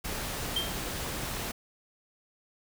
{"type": "noise", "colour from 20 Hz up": "pink", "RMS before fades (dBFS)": -35, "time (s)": [0.04, 1.52], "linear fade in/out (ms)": 10}
{"type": "tone with exponential decay", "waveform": "triangle", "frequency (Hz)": 3166, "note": "G7", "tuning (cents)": 17, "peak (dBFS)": -23, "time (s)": [0.56, 0.8], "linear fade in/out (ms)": 5, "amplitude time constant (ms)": 52}
{"effects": []}